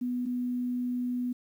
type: tone pair in turn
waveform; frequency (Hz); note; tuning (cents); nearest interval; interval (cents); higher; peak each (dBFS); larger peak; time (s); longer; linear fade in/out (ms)
sine; 246.9 / 246.9; B3 / B3; 0 / 0; unison; 0; neither; -28; neither; 0.01-0.26 / 0.26-1.33; second; 10
effects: 10-bit